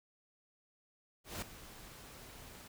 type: noise with ADSR envelope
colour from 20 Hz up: pink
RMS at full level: -40 dBFS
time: 1.24-2.68 s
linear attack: 180 ms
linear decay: 6 ms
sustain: -13 dB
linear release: 8 ms
effects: none